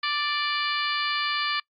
harmonic tone with a mistuned harmonic, 587.3 Hz, D5, in tune, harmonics 2 / 3 / 4 / 5 / 6 / 7 / 8, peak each -29 / -31 / -32 / -33 / -34 / -34 / -35 dBFS, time 0.03-1.6 s, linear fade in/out 5 ms, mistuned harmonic 7, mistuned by +38 cents, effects noise-tail reverb RT60 0.1 s tail -24 dB re dry + Opus 32 kbps

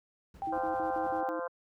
brown noise with tremolo, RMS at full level -48 dBFS, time 0.34-1.21 s, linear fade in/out 2 ms, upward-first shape triangle, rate 10 Hz, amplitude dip 60%
sine tone with vibrato, 784 Hz, G5, in tune, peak -32 dBFS, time 0.42-1.29 s, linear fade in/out 0 ms, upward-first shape sine, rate 9.9 Hz, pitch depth 14 cents each way
sine tone bursts, 321.8 Hz, E4, 42 cents flat, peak -37 dBFS, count 6, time 0.47-1.395 s, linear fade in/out 2 ms, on 110 ms, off 53 ms
harmonic tone, 172.8 Hz, F3, 18 cents flat, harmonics 3 / 4 / 5 / 6 / 7 / 8 / 9, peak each -35 / -42 / -47 / -40 / -47 / -46 / -47 dBFS, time 0.52-1.48 s, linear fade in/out 10 ms
effects high-pass 60 Hz 12 dB/octave

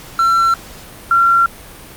triangle / sine tone pair in turn, 1352 / 1370.1 Hz, E6 / F6, +43 / -34 cents, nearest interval unison, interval 23 cents, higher second, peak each -8 dBFS, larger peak neither, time 0.19-0.54 / 1.11-1.46 s, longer neither, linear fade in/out 2 ms, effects pink hiss -36 dBFS RMS until 1.96 s + Opus 48 kbps

